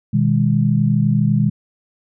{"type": "chord", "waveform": "sine", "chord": "G# minor", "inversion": "first", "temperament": "equal with one note detuned", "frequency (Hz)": [123.47, 155.56, 203.5], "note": ["B2", "D#3", "G#3"], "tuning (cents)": [0, 0, -35], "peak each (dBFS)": -17, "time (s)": [0.13, 1.5], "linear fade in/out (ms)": 10, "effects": []}